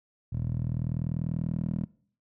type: tone with band-pass filter sweep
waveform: 10% pulse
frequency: 40.25 Hz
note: E1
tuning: 41 cents flat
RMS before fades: -31 dBFS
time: 0.32-1.85 s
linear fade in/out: 10 ms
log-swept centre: 110 to 190 Hz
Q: 2.3
effects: noise-tail reverb RT60 0.5 s tail -20 dB re dry